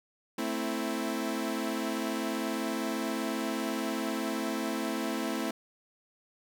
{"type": "chord", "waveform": "sawtooth", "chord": "A minor", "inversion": "none", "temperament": "equal with one note detuned", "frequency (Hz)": [221.4, 261.6, 329.6], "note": ["A3", "C4", "E4"], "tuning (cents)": [11, 0, 0], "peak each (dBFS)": -31, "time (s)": [0.38, 5.51], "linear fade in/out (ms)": 5, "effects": []}